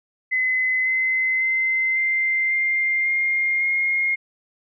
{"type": "tone with pitch steps", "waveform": "sine", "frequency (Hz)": [2032, 2050, 2068, 2086, 2104, 2122, 2140], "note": ["B6", "C7", "C7", "C7", "C7", "C7", "C7"], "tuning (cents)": [49, -36, -21, -6, 9, 24, 38], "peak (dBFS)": -18, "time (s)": [0.31, 4.16], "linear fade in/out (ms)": 20, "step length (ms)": 550, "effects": []}